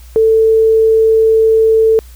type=tone; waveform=sine; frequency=444.2 Hz; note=A4; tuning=16 cents sharp; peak=-6 dBFS; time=0.16-1.99 s; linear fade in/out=0 ms; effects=added 60 Hz sine -33 dBFS peak until 2.15 s + white hiss -45 dBFS RMS until 2.15 s